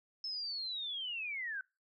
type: linear sweep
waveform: sine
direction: down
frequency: 5274 to 1496 Hz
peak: -37 dBFS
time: 0.24-1.61 s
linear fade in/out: 2 ms
effects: noise-tail reverb RT60 0.3 s tail -26 dB re dry